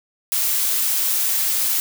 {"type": "noise", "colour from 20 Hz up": "blue", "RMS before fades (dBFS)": -20, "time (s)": [0.32, 1.8], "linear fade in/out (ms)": 0, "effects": []}